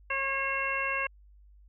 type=harmonic tone with a mistuned harmonic; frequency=544 Hz; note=C#5; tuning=33 cents flat; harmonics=1 / 2 / 3 / 4 / 5; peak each=-38 / -34 / -34 / -34 / -33 dBFS; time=0.1-1.07 s; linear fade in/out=5 ms; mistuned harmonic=4; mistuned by=-18 cents; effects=added 50 Hz sine -53 dBFS peak until 1.68 s